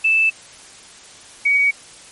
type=tone pair in turn; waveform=sine; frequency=2637 / 2256 Hz; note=E7 / C#7; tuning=0 / +30 cents; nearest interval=minor third; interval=270 cents; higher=first; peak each=-12 dBFS; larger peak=neither; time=0.04-0.3 / 1.45-1.71 s; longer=neither; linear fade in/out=10 ms; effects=white hiss -42 dBFS RMS until 2.11 s + MP3 48 kbps